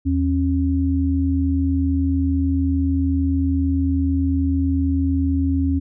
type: tone pair together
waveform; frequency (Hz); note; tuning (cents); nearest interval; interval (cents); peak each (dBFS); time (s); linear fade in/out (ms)
sine; 81.03 / 272.2; E2 / C#4; -29 / -31; octave + major sixth; 2098; -19; 0.05-5.8; 20
effects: none